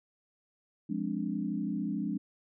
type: chord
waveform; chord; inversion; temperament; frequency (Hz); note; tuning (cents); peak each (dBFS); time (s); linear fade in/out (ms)
sine; D half-diminished seventh; first; equal with one note detuned; 176.13 / 207.7 / 261.6 / 293.7; F3 / Ab3 / C4 / D4; +15 / 0 / 0 / 0; -37 / -34 / -38 / -36; 0.89-2.18; 10
effects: none